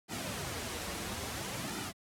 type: noise with flanger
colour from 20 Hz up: pink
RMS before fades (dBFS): -38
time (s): 0.08-1.93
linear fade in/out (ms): 50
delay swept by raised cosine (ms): 1.8 to 7.8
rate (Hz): 0.59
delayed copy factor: -0.6
effects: high-pass 80 Hz 12 dB/octave + low-pass 12000 Hz 12 dB/octave